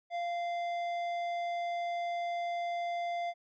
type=tone with tanh clipping; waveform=sine; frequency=693 Hz; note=F5; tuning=14 cents flat; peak=-34 dBFS; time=0.1-3.34 s; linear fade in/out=50 ms; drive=11 dB; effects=none

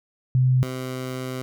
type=tone pair in turn; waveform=sine / 15% pulse; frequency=128.2 / 128.88 Hz; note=C3 / C3; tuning=-35 / -26 cents; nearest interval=unison; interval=9 cents; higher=second; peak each=-15 / -22 dBFS; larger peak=first; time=0.35-0.63 / 0.63-1.42 s; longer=second; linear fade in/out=0 ms; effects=none

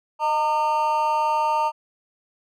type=tone with amplitude modulation; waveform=triangle; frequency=913 Hz; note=A#5; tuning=36 cents flat; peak=-13 dBFS; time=0.19-1.72 s; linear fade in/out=50 ms; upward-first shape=sine; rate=296 Hz; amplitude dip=85%; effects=none

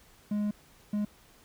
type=tone bursts at uneven times; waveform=triangle; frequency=207.9 Hz; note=G#3; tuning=2 cents sharp; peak=-25 dBFS; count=2; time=0.31-0.51 / 0.93-1.05 s; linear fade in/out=5 ms; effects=pink hiss -59 dBFS RMS until 1.44 s

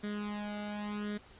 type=tone with flanger; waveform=sawtooth; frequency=207.7 Hz; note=G#3; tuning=in tune; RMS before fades=-38 dBFS; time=0.03-1.18 s; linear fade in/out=10 ms; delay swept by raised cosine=0.56 to 1.39 ms; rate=0.88 Hz; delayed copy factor=+0.8; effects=pink hiss -57 dBFS RMS until 1.39 s + resampled to 8000 Hz

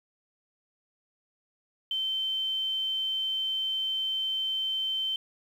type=tone; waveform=sine; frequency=3094 Hz; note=G7; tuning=23 cents flat; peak=-27 dBFS; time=1.91-5.16 s; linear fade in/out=2 ms; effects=9-bit

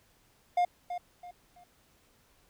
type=tone with echo; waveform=triangle; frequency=710 Hz; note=F5; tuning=28 cents sharp; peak=-21 dBFS; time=0.57-0.65 s; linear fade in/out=5 ms; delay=330 ms; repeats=3; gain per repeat=-10 dB; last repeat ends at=1.64 s; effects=pink hiss -66 dBFS RMS until 2.49 s

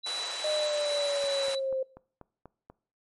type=tone with tremolo; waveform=sine; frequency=3951 Hz; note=B7; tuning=in tune; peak=-31 dBFS; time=0.03-1.6 s; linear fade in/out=20 ms; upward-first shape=sine; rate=2.4 Hz; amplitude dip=40%
type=high-pass noise; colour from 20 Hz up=pink; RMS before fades=-38 dBFS; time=0.06-1.55 s; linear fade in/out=2 ms; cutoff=520 Hz; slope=24 dB/octave
type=linear sweep; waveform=sine; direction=down; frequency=614 to 523.3 Hz; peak=-27 dBFS; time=0.44-1.83 s; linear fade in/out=5 ms
type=click train; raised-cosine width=1 ms; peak=-32 dBFS; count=7; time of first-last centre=1.24-2.7 s; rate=4.11 Hz
effects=noise-tail reverb RT60 0.5 s tail -22 dB re dry + MP3 48 kbps

